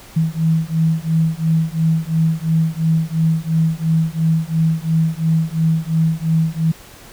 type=beating tone pair; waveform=sine; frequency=160 / 162.9 Hz; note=D#3 / E3; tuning=+49 / -20 cents; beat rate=2.9 Hz; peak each=-17 dBFS; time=0.16-6.72 s; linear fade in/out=10 ms; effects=pink hiss -41 dBFS RMS until 7.12 s